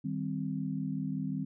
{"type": "chord", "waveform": "sine", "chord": "C minor", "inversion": "first", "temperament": "equal", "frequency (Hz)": [155.56, 196, 261.6], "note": ["Eb3", "G3", "C4"], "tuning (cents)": [0, 0, 0], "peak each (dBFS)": [-36, -36, -36], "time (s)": [0.04, 1.45], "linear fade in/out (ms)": 10, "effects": []}